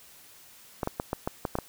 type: clicks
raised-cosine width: 1 ms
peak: -14 dBFS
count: 8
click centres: 0.832 / 0.874 / 0.999 / 1.131 / 1.275 / 1.452 / 1.554 / 1.587 s
effects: white hiss -53 dBFS RMS until 1.68 s